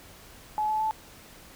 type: tone with pitch steps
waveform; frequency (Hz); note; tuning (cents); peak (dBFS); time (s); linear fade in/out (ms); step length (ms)
sine; 853 / 862.9 / 872.9; G#5 / A5 / A5; +46 / -34 / -14; -24; 0.58-0.91; 0; 110
effects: pink hiss -50 dBFS RMS until 1.55 s